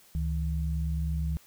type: tone pair together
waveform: sine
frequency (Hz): 70.9 / 160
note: C#2 / D#3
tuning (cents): +40 / +49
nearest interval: octave + major second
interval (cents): 1409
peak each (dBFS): -28 / -32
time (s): 0.15-1.37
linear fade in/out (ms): 0
effects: white hiss -58 dBFS RMS until 1.46 s